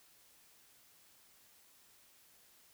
silence, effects white hiss -65 dBFS RMS until 2.73 s

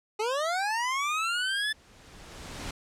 25% pulse linear sweep, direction up, 411.6 to 1756 Hz, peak -23 dBFS, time 0.19-1.73 s, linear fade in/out 10 ms
pink noise with exponential growth, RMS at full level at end -36 dBFS, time 1.05-2.71 s, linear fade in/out 5 ms, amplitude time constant 360 ms
effects low-pass 8000 Hz 12 dB/octave

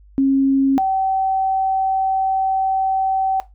sine tone pair in turn, 271.2 / 767.1 Hz, C#4 / G5, -38 / -38 cents, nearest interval octave + tritone, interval 1800 cents, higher second, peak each -12 / -15 dBFS, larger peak first, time 0.18-0.78 / 0.78-3.4 s, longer second, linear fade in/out 0 ms, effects noise-tail reverb RT60 0.2 s tail -17 dB re dry + added 50 Hz sine -44 dBFS peak until 3.54 s

